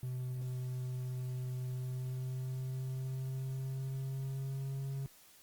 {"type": "tone with pitch glide", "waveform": "triangle", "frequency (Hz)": [127, 136.12], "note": ["B2", "C#3"], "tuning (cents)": [49, -31], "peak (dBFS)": -34, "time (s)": [0.03, 5.06], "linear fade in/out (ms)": 0, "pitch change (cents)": 120, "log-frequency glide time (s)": [1.64, 4.91], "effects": ["white hiss -61 dBFS RMS until 5.42 s", "Opus 32 kbps"]}